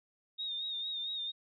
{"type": "tone with vibrato", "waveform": "sine", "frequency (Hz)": 3699, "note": "A#7", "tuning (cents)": -14, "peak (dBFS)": -35, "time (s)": [0.38, 1.32], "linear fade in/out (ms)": 20, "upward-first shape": "sine", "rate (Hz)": 4.4, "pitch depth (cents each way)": 51, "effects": []}